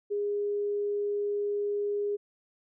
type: tone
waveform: sine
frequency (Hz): 410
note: G#4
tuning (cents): -22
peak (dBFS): -27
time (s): 0.1-2.17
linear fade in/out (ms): 20
effects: none